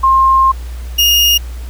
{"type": "tone pair in turn", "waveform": ["sine", "35% pulse"], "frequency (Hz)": [1063, 2844], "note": ["C6", "F7"], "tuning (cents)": [27, 31], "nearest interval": "octave + perfect fourth", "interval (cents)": 1704, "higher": "second", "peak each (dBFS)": -6, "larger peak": "neither", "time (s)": [[0.03, 0.52], [0.98, 1.38]], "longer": "first", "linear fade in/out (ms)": 10, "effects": ["added 60 Hz sine -22 dBFS peak until 1.69 s", "pink hiss -39 dBFS RMS until 1.69 s"]}